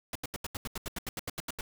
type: noise bursts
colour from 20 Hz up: pink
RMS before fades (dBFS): -36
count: 15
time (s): 0.13-1.61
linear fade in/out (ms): 2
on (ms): 24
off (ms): 80
effects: none